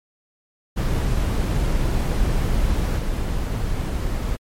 brown noise with level steps, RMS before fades -20 / -23 dBFS, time 0.76-4.37 s, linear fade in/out 20 ms, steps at 2.97 s, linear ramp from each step 20 ms, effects MP3 64 kbps

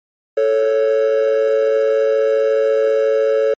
triangle tone pair together, 440 / 554.4 Hz, A4 / C#5, 0 / 0 cents, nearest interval major third, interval 400 cents, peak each -12 dBFS, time 0.37-3.54 s, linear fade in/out 5 ms, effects tanh soft clip ceiling -6 dBFS + MP3 32 kbps

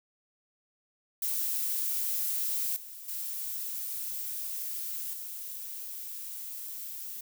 violet noise with level steps, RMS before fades -31 / -45 / -36 / -40 dBFS, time 1.22-7.21 s, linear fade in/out 5 ms, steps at 2.76 / 3.08 / 5.13 s, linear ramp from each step 5 ms, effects none

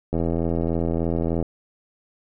click train, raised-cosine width 2 ms, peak -11 dBFS, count 109, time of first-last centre 0.13-1.427 s, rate 83.3 Hz, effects none

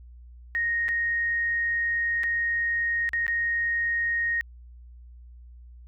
sine tone with dropouts, 1864.7 Hz, A#6, in tune, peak -23 dBFS, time 0.55-4.41 s, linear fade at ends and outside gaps 0 ms, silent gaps 0.883-0.889 / 2.234-2.239 / 3.091-3.133 / 3.266-3.28 s, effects added 60 Hz sine -44 dBFS peak until 5.87 s

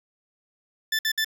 20% pulse tone bursts, 1760 Hz, A6, in tune, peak -17 dBFS, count 3, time 0.92-1.246 s, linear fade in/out 5 ms, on 70 ms, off 58 ms, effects none

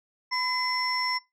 sine tone cluster, 1003 / 2036 / 5400 Hz, B5 / C7 / E8, +26 / -48 / +41 cents, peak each -29 dBFS, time 0.31-1.19 s, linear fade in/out 20 ms, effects noise-tail reverb RT60 0.2 s tail -21 dB re dry + tanh soft clip ceiling -18 dBFS

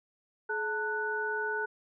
sine tone cluster, 426.9 / 896 / 1480 Hz, G#4 / A5 / F#6, +48 / +31 / 0 cents, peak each -35 / -37 / -32 dBFS, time 0.49-1.66 s, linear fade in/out 10 ms, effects none

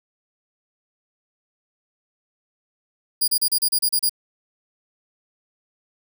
10% pulse tone bursts, 4852 Hz, D#8, 44 cents flat, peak -10 dBFS, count 9, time 3.21-4.095 s, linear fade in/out 10 ms, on 69 ms, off 33 ms, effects none

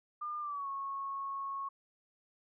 sine tone with pitch glide, 1205 to 1098.6 Hz, D6 to C#6, +44 to -16 cents, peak -36 dBFS, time 0.21-1.69 s, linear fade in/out 10 ms, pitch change -160 cents, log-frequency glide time 0.4-0.68 s, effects none

